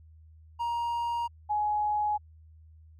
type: tone pair in turn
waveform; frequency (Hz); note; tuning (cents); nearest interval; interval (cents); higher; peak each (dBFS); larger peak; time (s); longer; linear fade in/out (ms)
triangle / sine; 942 / 839.2; A#5 / G#5; +18 / +18; major second; 200; first; -26 / -25; second; 0.59-1.28 / 1.49-2.18; neither; 20
effects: added 79 Hz sine -51 dBFS peak until 2.99 s